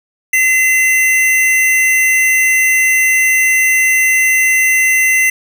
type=tone pair together; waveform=square; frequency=2044 / 2719 Hz; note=C7 / F7; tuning=-41 / -47 cents; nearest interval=perfect fourth; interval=494 cents; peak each=-10 / -19 dBFS; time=0.33-5.3 s; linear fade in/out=5 ms; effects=none